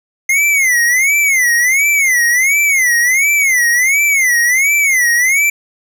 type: tone with vibrato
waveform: square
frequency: 2093 Hz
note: C7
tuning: in tune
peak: -10 dBFS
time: 0.29-5.5 s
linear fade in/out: 5 ms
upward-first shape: sine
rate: 1.4 Hz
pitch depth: 190 cents each way
effects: none